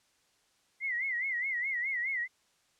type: tone with vibrato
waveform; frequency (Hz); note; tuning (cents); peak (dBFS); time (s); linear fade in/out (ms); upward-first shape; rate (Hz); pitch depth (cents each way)
sine; 2034; C7; -50; -30; 0.8-2.28; 50; sine; 4.8; 130
effects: white hiss -70 dBFS RMS until 2.79 s + low-pass 8000 Hz 12 dB/octave

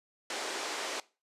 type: band-pass noise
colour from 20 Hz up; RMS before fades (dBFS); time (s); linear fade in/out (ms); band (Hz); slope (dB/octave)
pink; -37; 0.3-1; 2; 380 to 8000; 24
effects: noise-tail reverb RT60 0.3 s tail -20 dB re dry + resampled to 32000 Hz

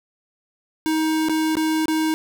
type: tone with dropouts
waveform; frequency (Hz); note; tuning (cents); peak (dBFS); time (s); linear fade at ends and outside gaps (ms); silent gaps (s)
square; 315.4; D#4; +24; -19; 0.86-2.14; 0; 1.286-1.295 / 1.554-1.569 / 1.857-1.882
effects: none

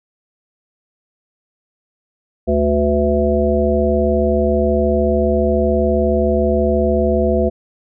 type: harmonic tone with a mistuned harmonic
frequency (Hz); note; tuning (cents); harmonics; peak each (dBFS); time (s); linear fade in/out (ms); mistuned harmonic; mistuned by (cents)
73.42; D2; 0; 1 / 3 / 5 / 7 / 9; -19 / -19 / -19 / -19 / -19; 2.47-7.5; 20; 7; -43
effects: none

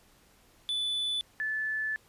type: tone pair in turn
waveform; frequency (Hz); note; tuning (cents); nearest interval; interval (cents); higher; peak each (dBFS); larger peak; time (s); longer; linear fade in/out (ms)
triangle / sine; 3482 / 1741; A7 / A6; -19 / -19; octave; 1200; first; -27 / -29; first; 0.69-1.21 / 1.4-1.96; second; 0
effects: pink hiss -62 dBFS RMS until 2.08 s + resampled to 32000 Hz

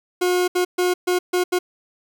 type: tone bursts at uneven times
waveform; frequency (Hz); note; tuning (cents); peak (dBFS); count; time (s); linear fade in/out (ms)
40% pulse; 360; F#4; -47; -16; 6; 0.21-0.48 / 0.55-0.65 / 0.78-0.94 / 1.07-1.19 / 1.33-1.44 / 1.52-1.59; 10
effects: none

